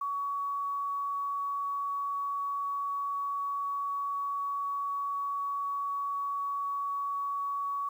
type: tone with quantisation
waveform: sine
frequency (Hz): 1126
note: C#6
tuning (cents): +27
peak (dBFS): -30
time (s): 0.01-7.89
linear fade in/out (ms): 5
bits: 10
effects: none